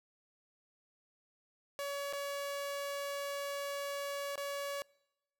sawtooth tone with dropouts, 565 Hz, C#5, 33 cents sharp, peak -33 dBFS, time 1.79-4.82 s, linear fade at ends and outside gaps 0 ms, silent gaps 2.127-2.133 / 4.356-4.378 s, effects noise-tail reverb RT60 0.9 s tail -25 dB re dry

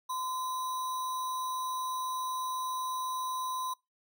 sine tone with sample-and-hold, 1026 Hz, C6, 34 cents flat, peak -32 dBFS, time 0.09-3.74 s, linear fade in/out 10 ms, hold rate 4900 Hz, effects noise-tail reverb RT60 0.2 s tail -23 dB re dry

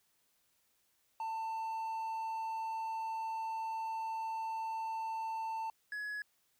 triangle tone pair in turn, 893 / 1685.8 Hz, A5 / G#6, +25 / +25 cents, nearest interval major seventh, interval 1100 cents, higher second, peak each -34 / -36 dBFS, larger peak first, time 1.2-5.7 / 5.92-6.22 s, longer first, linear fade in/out 2 ms, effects white hiss -75 dBFS RMS until 6.59 s

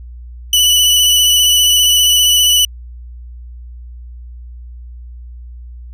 sawtooth tone with vibrato, 2969 Hz, F#7, 5 cents sharp, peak -5 dBFS, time 0.53-2.65 s, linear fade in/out 2 ms, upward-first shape square, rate 15 Hz, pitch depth 13 cents each way, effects added 60 Hz sine -29 dBFS peak until 5.93 s

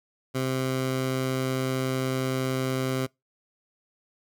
15% pulse tone, 130.81 Hz, C3, in tune, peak -19 dBFS, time 0.34-3.07 s, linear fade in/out 20 ms, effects noise-tail reverb RT60 0.2 s tail -25 dB re dry

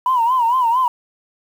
sine tone with vibrato, 974 Hz, B5, 24 cents flat, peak -12 dBFS, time 0.06-0.88 s, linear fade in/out 2 ms, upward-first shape sine, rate 4.4 Hz, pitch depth 120 cents each way, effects tanh soft clip ceiling -8 dBFS + 7-bit

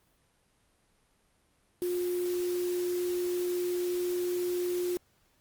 sine tone in noise, 356.4 Hz, F4, 35 cents sharp, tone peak -28 dBFS, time 1.82-4.97 s, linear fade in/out 0 ms, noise white, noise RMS -44 dBFS, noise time 1.82-4.97 s, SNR +13 dB, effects pink hiss -69 dBFS RMS until 5.4 s + Opus 32 kbps

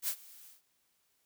blue noise with ADSR envelope, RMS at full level -32 dBFS, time 0.02-0.62 s, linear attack 60 ms, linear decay 73 ms, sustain -22 dB, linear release 150 ms, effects white hiss -75 dBFS RMS until 1.25 s

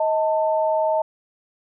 sine tone pair together, 631 / 890.3 Hz, D#5 / A5, +24 / +20 cents, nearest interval tritone, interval 596 cents, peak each -19 / -22 dBFS, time 0-1.02 s, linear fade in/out 5 ms, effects none

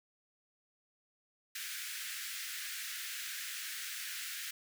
pink high-pass noise, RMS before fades -42 dBFS, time 1.55-4.51 s, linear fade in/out 5 ms, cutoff 1500 Hz, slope 48 dB/octave, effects none

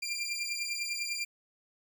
20% pulse beating tone pair, 2378 / 2388 Hz, D7 / D7, +21 / +28 cents, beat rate 10 Hz, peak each -31 dBFS, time 0.02-1.25 s, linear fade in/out 10 ms, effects none

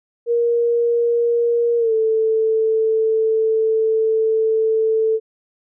sine tone with pitch glide, 471.1 to 442.1 Hz, A#4 to A4, +18 to +8 cents, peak -14 dBFS, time 0.26-5.2 s, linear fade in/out 50 ms, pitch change -110 cents, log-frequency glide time 1.78-1.93 s, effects none

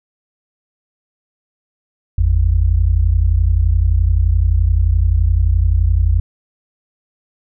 sine tone pair together, 52.28 / 83.9 Hz, G#1 / E2, +12 / +31 cents, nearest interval minor sixth, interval 819 cents, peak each -13 dBFS, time 2.18-6.2 s, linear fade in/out 5 ms, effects none

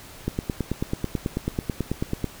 click train, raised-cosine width 3 ms, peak -11 dBFS, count 19, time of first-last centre 0.28-2.243 s, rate 9.17 Hz, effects pink hiss -44 dBFS RMS until 2.4 s

